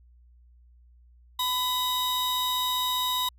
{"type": "tone pair together", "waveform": "45% pulse", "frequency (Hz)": [1000, 3775], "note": ["B5", "A#7"], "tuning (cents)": [21, 21], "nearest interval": "octave + major seventh", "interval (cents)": 2300, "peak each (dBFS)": -28, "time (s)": [1.39, 3.29], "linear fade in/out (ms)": 5, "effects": ["added 60 Hz sine -53 dBFS peak until 3.38 s"]}